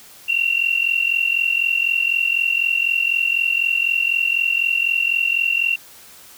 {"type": "tone pair together", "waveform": "sine", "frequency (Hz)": [2720, 2764], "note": ["F7", "F7"], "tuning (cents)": [-46, -19], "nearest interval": "unison", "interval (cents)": 27, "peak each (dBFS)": -19, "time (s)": [0.28, 5.76], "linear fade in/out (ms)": 10, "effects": ["white hiss -44 dBFS RMS until 6.37 s"]}